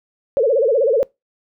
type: tone with vibrato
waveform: sine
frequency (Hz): 500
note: B4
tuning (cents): +21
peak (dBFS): -12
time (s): 0.37-1.03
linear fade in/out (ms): 0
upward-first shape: sine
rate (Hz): 16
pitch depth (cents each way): 240
effects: noise-tail reverb RT60 0.2 s tail -24 dB re dry